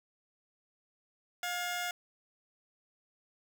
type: tone pair together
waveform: 15% pulse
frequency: 710 / 1688.7 Hz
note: F5 / G#6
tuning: +28 / +28 cents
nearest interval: octave + minor third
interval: 1500 cents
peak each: -28 / -35 dBFS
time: 1.43-1.91 s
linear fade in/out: 2 ms
effects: none